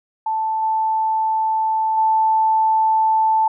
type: tone with level steps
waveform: sine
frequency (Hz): 880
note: A5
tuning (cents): 0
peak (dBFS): -18 / -16 / -13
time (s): 0.26-3.48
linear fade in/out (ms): 5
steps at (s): 0.62 / 1.97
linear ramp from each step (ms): 10
effects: none